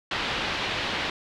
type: low-pass noise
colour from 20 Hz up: white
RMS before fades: -29 dBFS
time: 0.11-1.1 s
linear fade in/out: 2 ms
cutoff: 3700 Hz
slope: 24 dB/octave
effects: none